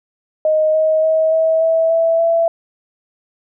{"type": "tone with pitch steps", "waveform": "sine", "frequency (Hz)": [622.3, 629.5, 636.8, 644.2, 651.7, 659.3, 667], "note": ["D#5", "D#5", "D#5", "E5", "E5", "E5", "E5"], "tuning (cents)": [0, 20, 40, -40, -20, 0, 20], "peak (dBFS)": -11, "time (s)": [0.45, 2.48], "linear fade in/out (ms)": 2, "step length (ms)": 290, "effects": []}